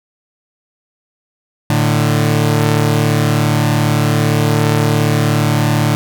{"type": "tone pair together", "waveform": "sawtooth", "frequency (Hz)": [111.7, 149.1], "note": ["A2", "D3"], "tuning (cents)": [27, 27], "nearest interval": "perfect fourth", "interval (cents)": 500, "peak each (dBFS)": -10, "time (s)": [1.7, 5.95], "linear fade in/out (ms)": 0, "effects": []}